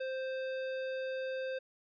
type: tone with hard clipping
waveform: sine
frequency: 523.3 Hz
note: C5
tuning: in tune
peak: -37 dBFS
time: 0-1.59 s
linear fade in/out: 10 ms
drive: 15 dB
effects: resampled to 11025 Hz